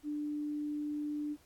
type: tone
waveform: sine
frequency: 296.6 Hz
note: D4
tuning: 17 cents sharp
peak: -34 dBFS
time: 0.03-1.37 s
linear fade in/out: 50 ms
effects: pink hiss -66 dBFS RMS until 1.45 s + AAC 64 kbps